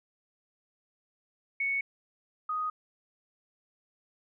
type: tone pair in turn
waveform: sine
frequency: 2217 / 1246.3 Hz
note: C#7 / D#6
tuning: 0 / +2 cents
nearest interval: minor seventh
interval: 998 cents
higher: first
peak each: -27 / -29 dBFS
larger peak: first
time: 1.6-1.81 / 2.49-2.7 s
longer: neither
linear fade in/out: 5 ms
effects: none